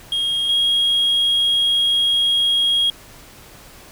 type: tone pair in turn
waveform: triangle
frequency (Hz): 3255 / 3278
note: G#7 / G#7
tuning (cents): -36 / -23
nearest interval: unison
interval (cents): 13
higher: second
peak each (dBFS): -16 / -12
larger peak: second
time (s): 0.12-0.49 / 0.49-2.9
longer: second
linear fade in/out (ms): 2
effects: tanh soft clip ceiling -9 dBFS + pink hiss -43 dBFS RMS until 3.91 s